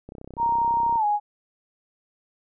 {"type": "click train", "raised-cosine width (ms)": 2, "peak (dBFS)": -26, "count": 29, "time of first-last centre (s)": [0.09, 0.957], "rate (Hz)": 32.3}
{"type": "tone with pitch glide", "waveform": "sine", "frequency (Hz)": [932.3, 830.6], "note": ["A#5", "G#5"], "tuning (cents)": [0, 0], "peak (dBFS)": -19, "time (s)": [0.37, 1.2], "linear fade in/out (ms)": 50, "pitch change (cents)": -200, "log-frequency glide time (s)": [0.96, 1.05]}
{"effects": []}